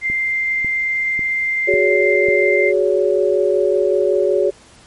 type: tone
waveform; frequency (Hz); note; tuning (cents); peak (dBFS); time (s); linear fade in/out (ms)
sine; 2093; C7; 0; -16; 0.01-2.73; 50
type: click train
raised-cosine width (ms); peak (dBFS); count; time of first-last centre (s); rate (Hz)
3; -18; 5; 0.1-2.286; 1.83
type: chord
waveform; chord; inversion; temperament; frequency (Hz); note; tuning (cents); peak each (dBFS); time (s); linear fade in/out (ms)
sine; F# suspended second; none; equal with one note detuned; 370 / 415.3 / 564.7; F#4 / G#4 / C#5; 0 / 0 / +32; -17; 1.67-4.51; 20
effects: pink hiss -46 dBFS RMS until 4.86 s + MP3 48 kbps